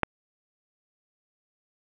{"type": "click", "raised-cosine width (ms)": 0.5, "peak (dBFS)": -6, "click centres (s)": 0.033, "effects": ["resampled to 8000 Hz", "8-bit"]}